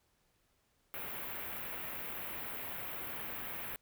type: band-stop noise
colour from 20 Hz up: white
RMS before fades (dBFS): -42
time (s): 0.94-3.76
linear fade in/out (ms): 0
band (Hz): 2700 to 14000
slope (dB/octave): 24
effects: pink hiss -75 dBFS RMS until 3.81 s